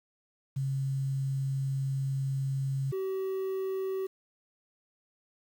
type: tone pair in turn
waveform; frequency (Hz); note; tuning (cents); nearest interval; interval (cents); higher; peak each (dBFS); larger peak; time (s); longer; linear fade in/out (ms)
sine / triangle; 135.5 / 382; C#3 / G4; -39 / -45; octave + tritone; 1794; second; -28; neither; 0.56-2.92 / 2.92-4.07; first; 10
effects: 9-bit